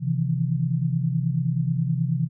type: tone cluster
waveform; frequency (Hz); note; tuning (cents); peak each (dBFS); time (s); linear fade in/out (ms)
sine; 131.4 / 158.2 / 167.6; C3 / D#3 / E3; +8 / +29 / +29; -24 / -27 / -25; 0-2.29; 50
effects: none